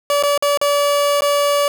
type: tone with dropouts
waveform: 30% pulse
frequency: 575 Hz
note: D5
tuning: 37 cents flat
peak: -11 dBFS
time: 0.1-1.68 s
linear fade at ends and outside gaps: 1 ms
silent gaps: 0.226-0.235 / 0.377-0.424 / 0.574-0.614 / 1.208-1.22 s
effects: none